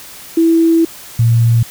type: tone pair in turn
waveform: sine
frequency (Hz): 329.6 / 116.21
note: E4 / A#2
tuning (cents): 0 / -5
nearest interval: octave + tritone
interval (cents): 1805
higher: first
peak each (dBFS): -7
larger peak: neither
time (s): 0.37-0.85 / 1.19-1.63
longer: first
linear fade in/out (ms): 5
effects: white hiss -34 dBFS RMS until 1.7 s